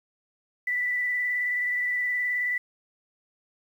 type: tone with vibrato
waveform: sine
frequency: 1975.5 Hz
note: B6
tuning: in tune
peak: -24 dBFS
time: 0.67-2.58 s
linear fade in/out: 5 ms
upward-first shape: square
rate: 19 Hz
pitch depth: 15 cents each way
effects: 9-bit